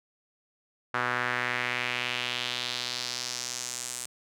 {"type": "tone with band-pass filter sweep", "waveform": "sawtooth", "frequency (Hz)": 123.47, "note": "B2", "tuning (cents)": 0, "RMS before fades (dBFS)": -32, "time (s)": [0.94, 4.06], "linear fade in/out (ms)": 5, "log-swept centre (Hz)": [1400, 8400], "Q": 2.3, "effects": []}